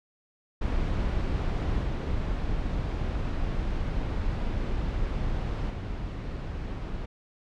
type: noise with level steps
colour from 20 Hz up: brown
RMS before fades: -27 / -29 / -33 dBFS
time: 0.61-7.06 s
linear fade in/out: 10 ms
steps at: 1.83 / 5.7 s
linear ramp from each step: 5 ms
effects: low-pass 4000 Hz 12 dB/octave